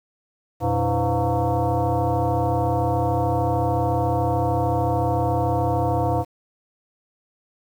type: tone with frequency modulation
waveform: sine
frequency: 293.7 Hz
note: D4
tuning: in tune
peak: -18 dBFS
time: 0.6-6.25 s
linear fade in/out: 50 ms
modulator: 207 Hz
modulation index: 2.9
effects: 8-bit